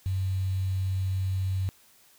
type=tone with quantisation; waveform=sine; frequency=94.6 Hz; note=F#2; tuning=39 cents sharp; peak=-25 dBFS; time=0.06-1.69 s; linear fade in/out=0 ms; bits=8; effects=white hiss -59 dBFS RMS until 2.18 s